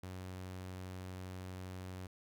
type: tone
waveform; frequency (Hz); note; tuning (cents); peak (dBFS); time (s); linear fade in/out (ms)
sawtooth; 92.5; F#2; 0; -40; 0.03-2.07; 5
effects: none